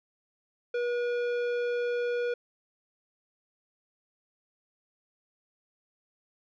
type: tone with tanh clipping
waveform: triangle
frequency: 482.7 Hz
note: B4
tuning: 40 cents flat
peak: -29 dBFS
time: 0.74-2.34 s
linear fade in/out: 5 ms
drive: 17 dB
effects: none